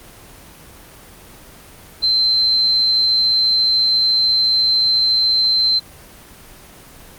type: tone with amplitude modulation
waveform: sine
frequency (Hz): 4100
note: C8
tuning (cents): -36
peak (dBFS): -11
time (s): 2.02-5.8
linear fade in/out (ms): 20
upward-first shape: sine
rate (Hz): 114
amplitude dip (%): 30
effects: pink hiss -41 dBFS RMS until 7.18 s + Opus 24 kbps